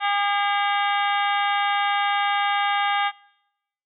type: harmonic tone with a mistuned harmonic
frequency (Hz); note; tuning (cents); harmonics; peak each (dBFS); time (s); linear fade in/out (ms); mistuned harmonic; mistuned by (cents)
405.3; G#4; -42; 2 / 3 / 4 / 5 / 6 / 7 / 8 / 9; -22 / -26 / -28 / -30 / -32 / -33 / -34 / -35; 0-3.12; 50; 6; -100
effects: noise-tail reverb RT60 0.9 s tail -25 dB re dry